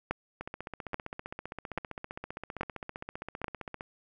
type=two click trains; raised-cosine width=0.5 ms; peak=-23 / -15 dBFS; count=53 / 5; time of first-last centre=0.41-3.809 / 0.11-3.443 s; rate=15.3 / 1.2 Hz; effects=none